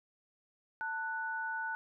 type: tone pair together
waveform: sine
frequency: 890 / 1480 Hz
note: A5 / F#6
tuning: +20 / 0 cents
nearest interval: major sixth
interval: 880 cents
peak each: -39 / -36 dBFS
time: 0.81-1.75 s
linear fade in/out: 0 ms
effects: none